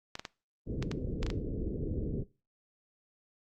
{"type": "clicks", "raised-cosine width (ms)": 0.2, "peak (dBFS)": -20, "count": 8, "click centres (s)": [0.154, 0.195, 0.252, 0.826, 0.915, 1.23, 1.265, 1.302]}
{"type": "low-pass noise", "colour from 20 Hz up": "pink", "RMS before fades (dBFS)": -35, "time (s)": [0.66, 2.24], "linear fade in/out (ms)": 20, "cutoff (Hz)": 480, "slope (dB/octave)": 48}
{"effects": ["noise-tail reverb RT60 0.3 s tail -20 dB re dry", "Opus 48 kbps"]}